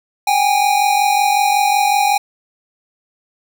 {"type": "tone pair together", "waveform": "square", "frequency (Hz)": [775, 820.4], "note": ["G5", "G#5"], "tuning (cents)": [-20, -21], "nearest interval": "minor second", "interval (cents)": 99, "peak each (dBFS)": [-18, -14], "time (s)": [0.27, 2.18], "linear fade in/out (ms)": 5, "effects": []}